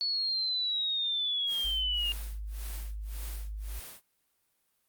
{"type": "linear sweep", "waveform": "sine", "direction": "down", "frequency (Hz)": [4435, 2811], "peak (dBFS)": -28, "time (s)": [0.01, 2.12], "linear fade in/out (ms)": 0}
{"type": "noise with tremolo", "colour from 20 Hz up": "white", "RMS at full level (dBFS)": -44, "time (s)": [1.46, 4.02], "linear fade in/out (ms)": 50, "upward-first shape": "sine", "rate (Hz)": 1.8, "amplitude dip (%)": 100}
{"type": "tone", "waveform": "sine", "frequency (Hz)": 51.91, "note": "G#1", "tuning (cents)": 0, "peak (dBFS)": -35, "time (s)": [1.64, 3.8], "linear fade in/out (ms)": 10}
{"effects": ["white hiss -75 dBFS RMS until 4.88 s", "Opus 48 kbps"]}